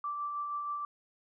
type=tone with tremolo; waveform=sine; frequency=1169 Hz; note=D6; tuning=8 cents flat; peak=-32 dBFS; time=0.04-0.85 s; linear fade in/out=2 ms; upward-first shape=sine; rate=6.3 Hz; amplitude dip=30%; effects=none